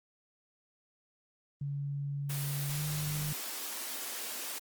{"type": "tone with pitch glide", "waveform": "sine", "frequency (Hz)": [141.6, 149.76], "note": ["C#3", "D3"], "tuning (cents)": [37, 34], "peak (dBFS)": -33, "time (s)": [1.61, 3.33], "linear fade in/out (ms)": 5, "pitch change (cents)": 97, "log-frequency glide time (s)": [2.68, 2.82]}
{"type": "high-pass noise", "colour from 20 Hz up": "white", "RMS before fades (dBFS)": -39, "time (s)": [2.29, 4.59], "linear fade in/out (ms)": 10, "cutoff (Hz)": 220, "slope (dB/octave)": 96}
{"effects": ["Opus 24 kbps"]}